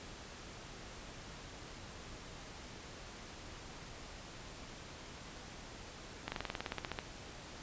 slowing click train, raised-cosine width 0.3 ms, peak -21 dBFS, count 14, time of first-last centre 6.28-6.989 s, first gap 40 ms, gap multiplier 1.05, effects pink hiss -50 dBFS RMS until 7.62 s + resampled to 16000 Hz

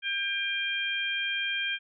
harmonic tone, 798 Hz, G5, 31 cents sharp, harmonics 2 / 3 / 4, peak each -32 / -32 / -32 dBFS, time 0.02-1.79 s, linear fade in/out 50 ms, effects none

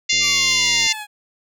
harmonic tone, 698.5 Hz, F5, in tune, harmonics 3 / 4 / 5 / 6 / 7 / 8 / 9 / 10, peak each -21 / -22 / -23 / -24 / -24 / -25 / -26 / -26 dBFS, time 0.09-0.93 s, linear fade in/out 10 ms
click train, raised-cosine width 2 ms, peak -26 dBFS, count 66, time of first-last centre 0.13-0.864 s, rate 88.5 Hz
15% pulse exponential sweep, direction down, 1189 to 825 Hz, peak -22 dBFS, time 0.2-1.07 s, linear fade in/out 50 ms
effects none

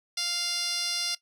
10% pulse tone with band-pass filter, 698.5 Hz, F5, in tune, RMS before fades -30 dBFS, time 0.17-1.15 s, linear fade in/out 5 ms, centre 5800 Hz, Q 2.9, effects noise-tail reverb RT60 0.1 s tail -17 dB re dry

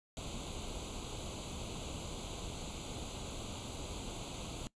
pink noise with comb filter, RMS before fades -43 dBFS, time 0.17-4.67 s, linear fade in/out 0 ms, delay 0.28 ms, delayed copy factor +0.9, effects noise-tail reverb RT60 0.1 s tail -20 dB re dry + resampled to 22050 Hz

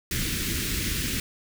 pink band-stop noise, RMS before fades -28 dBFS, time 0.11-1.2 s, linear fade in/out 2 ms, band 350 to 1700 Hz, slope 24 dB/octave, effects none

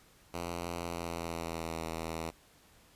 5% pulse tone with pitch glide, 85.9 to 81.64 Hz, F2 to E2, -28 to -16 cents, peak -25 dBFS, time 0.33-2.31 s, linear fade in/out 20 ms, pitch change -88 cents, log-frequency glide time 0.78-1.81 s, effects pink hiss -62 dBFS RMS until 2.95 s + resampled to 32000 Hz

